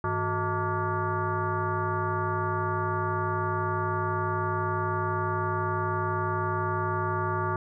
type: tone with frequency modulation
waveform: sine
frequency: 630 Hz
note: D#5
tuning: 21 cents sharp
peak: -25 dBFS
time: 0.04-7.56 s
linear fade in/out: 2 ms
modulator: 264 Hz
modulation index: 2.8
effects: none